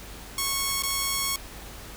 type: tone with dropouts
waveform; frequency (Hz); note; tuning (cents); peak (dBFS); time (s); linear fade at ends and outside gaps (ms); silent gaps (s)
5% pulse; 1101; C#6; -12; -13; 0.38-1.36; 2; 0.823-0.834
effects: added 50 Hz sine -44 dBFS peak until 1.96 s + pink hiss -43 dBFS RMS until 1.96 s